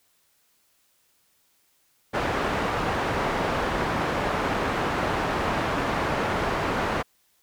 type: low-pass noise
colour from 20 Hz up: white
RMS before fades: -26 dBFS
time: 2.13-7.03 s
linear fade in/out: 20 ms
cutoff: 1200 Hz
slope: 12 dB/octave
effects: white hiss -66 dBFS RMS until 7.42 s